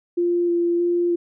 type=tone with vibrato; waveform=sine; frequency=346.1 Hz; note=F4; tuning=16 cents flat; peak=-17 dBFS; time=0.17-1.16 s; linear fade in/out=10 ms; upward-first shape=square; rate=1.6 Hz; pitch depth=10 cents each way; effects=none